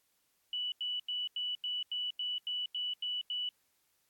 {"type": "tone bursts", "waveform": "sine", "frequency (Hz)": 2960, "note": "F#7", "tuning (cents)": 0, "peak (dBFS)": -33, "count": 11, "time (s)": [0.53, 3.49], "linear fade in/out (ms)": 2, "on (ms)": 190, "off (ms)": 87, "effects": ["white hiss -75 dBFS RMS until 4.09 s", "AAC 64 kbps"]}